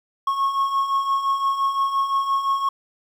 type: beating tone pair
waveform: triangle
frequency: 1090 / 1095.8 Hz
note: C#6 / C#6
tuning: -29 / -20 cents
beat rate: 5.8 Hz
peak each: -25 / -18 dBFS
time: 0.27-2.69 s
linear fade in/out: 5 ms
effects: 9-bit